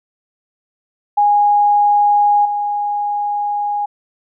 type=tone with level steps; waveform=sine; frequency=824 Hz; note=G#5; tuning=14 cents flat; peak=-9 / -16 dBFS; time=1.17-3.86 s; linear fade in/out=10 ms; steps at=2.45 s; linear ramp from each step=5 ms; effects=none